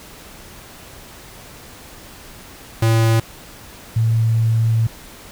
square / sine tone pair in turn, 113 / 113 Hz, A2 / A2, +47 / +47 cents, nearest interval unison, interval 0 cents, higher neither, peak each -13 / -13 dBFS, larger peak neither, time 2.82-3.2 / 3.96-4.87 s, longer second, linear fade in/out 5 ms, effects pink hiss -40 dBFS RMS until 5.31 s

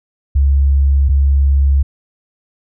sine tone pair in turn, 69.2 / 69.2 Hz, C#2 / C#2, -2 / -2 cents, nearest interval unison, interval 0 cents, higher neither, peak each -8 dBFS, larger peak neither, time 0.35-1.09 / 1.09-1.83 s, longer neither, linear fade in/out 10 ms, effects none

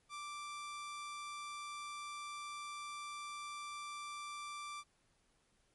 sawtooth tone, 1174.7 Hz, D6, in tune, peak -40 dBFS, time 0.09-4.84 s, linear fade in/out 50 ms, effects pink hiss -75 dBFS RMS until 5.74 s + MP3 48 kbps

